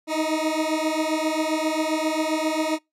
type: beating tone pair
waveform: 20% pulse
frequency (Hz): 310 / 317.5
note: D#4 / D#4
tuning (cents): -6 / +35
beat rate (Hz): 7.5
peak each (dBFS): -20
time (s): 0.07-2.79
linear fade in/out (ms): 50
effects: noise-tail reverb RT60 0.2 s tail -26 dB re dry + low-pass 10000 Hz 12 dB/octave